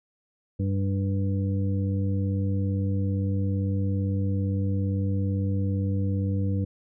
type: harmonic tone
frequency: 97.7 Hz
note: G2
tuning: 5 cents flat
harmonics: 1 / 2 / 3 / 5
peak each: -24 / -30 / -34 / -38 dBFS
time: 0.59-6.65 s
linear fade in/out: 10 ms
effects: none